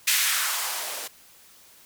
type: noise with band-pass filter sweep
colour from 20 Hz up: violet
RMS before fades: -26 dBFS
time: 0.07-1.08 s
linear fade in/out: 10 ms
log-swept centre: 2200 to 430 Hz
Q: 1.6
effects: white hiss -53 dBFS RMS until 1.85 s